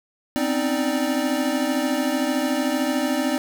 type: tone cluster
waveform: square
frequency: 255.4 / 268.8 / 310.7 / 589 Hz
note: C4 / C4 / D#4 / D5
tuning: -42 / +47 / -2 / +5 cents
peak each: -26 / -27 / -27 / -28 dBFS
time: 0.36-3.38 s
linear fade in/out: 0 ms
effects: none